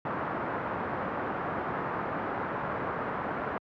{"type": "low-pass noise", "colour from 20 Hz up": "white", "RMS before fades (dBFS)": -33, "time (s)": [0.05, 3.58], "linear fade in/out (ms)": 2, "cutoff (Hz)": 1400, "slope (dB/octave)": 24, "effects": ["high-pass 100 Hz 12 dB/octave"]}